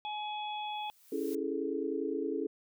harmonic tone, 844 Hz, G#5, 28 cents sharp, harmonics 1 / 3 / 4, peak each -36 / -46 / -43 dBFS, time 0.05-0.9 s, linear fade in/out 0 ms
blue noise with exponential growth, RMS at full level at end -47 dBFS, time 0.47-1.35 s, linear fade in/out 2 ms, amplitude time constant 190 ms
sine chord, A major seventh, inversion first, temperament equal with one note detuned, 277.2 / 329.6 / 410.1 / 440 Hz, C#4 / E4 / G#4 / A4, 0 / 0 / -22 / 0 cents, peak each -37 dBFS, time 1.12-2.47 s, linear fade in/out 5 ms
effects none

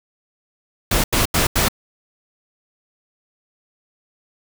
pink noise bursts, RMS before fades -17 dBFS, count 4, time 0.91-1.685 s, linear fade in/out 5 ms, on 130 ms, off 85 ms, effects none

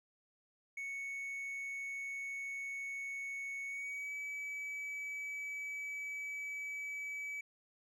triangle tone with pitch glide, 2217 to 2289 Hz, C#7 to D7, 0 to -45 cents, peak -38 dBFS, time 0.77-7.41 s, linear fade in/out 5 ms, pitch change +55 cents, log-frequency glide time 3.66-4.13 s, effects none

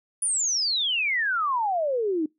sine exponential sweep, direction down, 9956 to 298.1 Hz, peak -22 dBFS, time 0.22-2.26 s, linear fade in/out 5 ms, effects noise-tail reverb RT60 0.2 s tail -24 dB re dry

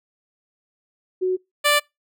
sine / 10% pulse tone pair in turn, 370 / 587.3 Hz, F#4 / D5, 0 / 0 cents, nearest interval minor sixth, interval 800 cents, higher second, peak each -18 / -7 dBFS, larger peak second, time 1.21-1.37 / 1.64-1.8 s, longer neither, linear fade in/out 20 ms, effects noise-tail reverb RT60 0.2 s tail -25 dB re dry

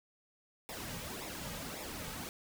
pink noise with flanger, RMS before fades -43 dBFS, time 0.69-2.29 s, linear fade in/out 0 ms, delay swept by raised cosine 0.65 to 2.95 ms, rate 1.8 Hz, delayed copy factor -0.65, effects none

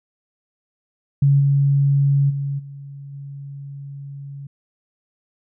sine tone with level steps, 140 Hz, C#3, 18 cents sharp, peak -11 / -13 / -21 / -33 / -31 dBFS, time 1.22-4.47 s, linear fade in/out 5 ms, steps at 1.39 / 2.29 / 2.58 / 3.12 s, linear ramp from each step 20 ms, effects none

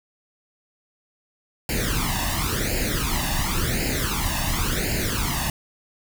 pink noise with flanger, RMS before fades -24 dBFS, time 1.69-5.5 s, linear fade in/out 2 ms, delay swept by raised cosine 0.42 to 1.11 ms, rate 0.93 Hz, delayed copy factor +0.8, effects none

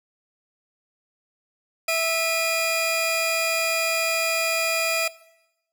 sawtooth tone pair together, 656.1 / 2438 Hz, E5 / D#7, -8 / -36 cents, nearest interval octave + major seventh, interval 2272 cents, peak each -20 dBFS, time 1.88-5.08 s, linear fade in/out 5 ms, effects noise-tail reverb RT60 0.9 s tail -19 dB re dry

